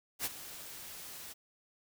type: noise with ADSR envelope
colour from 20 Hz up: white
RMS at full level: -33 dBFS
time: 0.19-1.34 s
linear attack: 65 ms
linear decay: 27 ms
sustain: -14 dB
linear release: 23 ms
effects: none